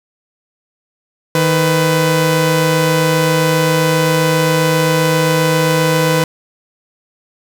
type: tone pair together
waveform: sawtooth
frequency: 157.49 / 500 Hz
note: D#3 / B4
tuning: +21 / +21 cents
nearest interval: octave + minor sixth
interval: 2000 cents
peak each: -10 dBFS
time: 1.35-6.24 s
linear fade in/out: 2 ms
effects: none